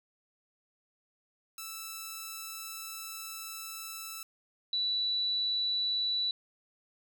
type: tone pair in turn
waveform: 5% pulse / sine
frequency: 1318.5 / 3951 Hz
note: E6 / B7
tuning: 0 / 0 cents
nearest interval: octave + perfect fifth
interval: 1900 cents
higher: second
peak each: -28 / -28 dBFS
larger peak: neither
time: 1.58-4.23 / 4.73-6.31 s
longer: first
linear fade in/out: 2 ms
effects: none